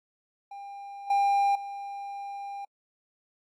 triangle tone with level steps, 800 Hz, G5, 35 cents sharp, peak -37 / -19 / -33 dBFS, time 0.51-2.65 s, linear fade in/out 5 ms, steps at 1.1 / 1.55 s, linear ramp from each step 5 ms, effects AAC 64 kbps

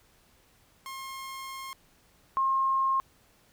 sawtooth / sine tone pair in turn, 1070 / 1070 Hz, C6 / C6, +38 / +38 cents, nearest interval unison, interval 0 cents, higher neither, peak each -34 / -23 dBFS, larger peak second, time 0.86-1.73 / 2.37-3 s, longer first, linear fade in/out 0 ms, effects pink hiss -63 dBFS RMS until 3.52 s

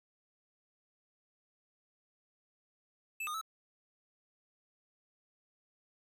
square tone with pitch steps, 2627 / 1225 / 1306 Hz, E7 / D#6 / E6, -7 / -27 / -17 cents, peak -37 dBFS, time 3.2-3.413 s, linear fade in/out 5 ms, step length 71 ms, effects none

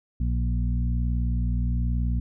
harmonic tone with a mistuned harmonic, 60 Hz, B1, 49 cents flat, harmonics 1 / 2 / 3 / 4, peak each -23 / -29 / -33 / -35 dBFS, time 0.2-2.2 s, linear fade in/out 5 ms, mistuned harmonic 2, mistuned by -16 cents, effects none

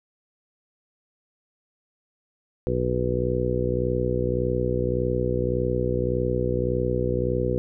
harmonic tone, 61.74 Hz, B1, in tune, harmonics 1 / 2 / 3 / 4 / 5 / 6 / 7 / 8, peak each -30 / -28 / -32 / -33 / -35 / -28 / -33 / -27 dBFS, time 2.67-7.58 s, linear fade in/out 0 ms, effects none

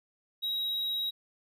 triangle tone, 3829 Hz, A#7, 46 cents sharp, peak -28 dBFS, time 0.42-1.11 s, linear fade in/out 20 ms, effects none

